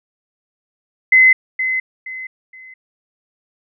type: tone with echo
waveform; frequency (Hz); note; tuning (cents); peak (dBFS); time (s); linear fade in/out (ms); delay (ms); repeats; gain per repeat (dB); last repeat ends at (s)
sine; 2044; C7; -41; -6; 1.12-1.33; 5; 470; 3; -10; 2.74
effects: none